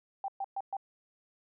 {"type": "tone bursts", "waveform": "sine", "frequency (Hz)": 784, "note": "G5", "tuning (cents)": 0, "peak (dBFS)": -32, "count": 4, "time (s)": [0.24, 0.768], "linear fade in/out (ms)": 2, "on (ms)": 42, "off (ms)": 120, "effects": []}